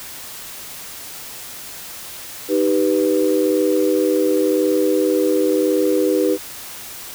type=chord; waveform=sine; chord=Eb augmented; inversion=none; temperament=equal; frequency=311.1 / 392 / 493.9 Hz; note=Eb4 / G4 / B4; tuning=0 / 0 / 0 cents; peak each=-18 dBFS; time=2.48-6.38 s; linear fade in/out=50 ms; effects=tanh soft clip ceiling -5 dBFS + white hiss -34 dBFS RMS until 7.14 s